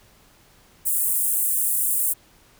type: high-pass noise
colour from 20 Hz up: pink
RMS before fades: -22 dBFS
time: 0.85-2.14 s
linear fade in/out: 20 ms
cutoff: 8500 Hz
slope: 48 dB/octave
effects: pink hiss -55 dBFS RMS until 2.59 s